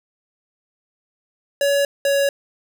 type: tone pair in turn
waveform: square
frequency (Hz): 564 / 559.1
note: C#5 / C#5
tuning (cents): +30 / +15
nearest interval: unison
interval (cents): 15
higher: first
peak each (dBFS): -16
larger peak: neither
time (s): 1.61-1.85 / 2.05-2.29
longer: neither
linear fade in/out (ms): 2
effects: none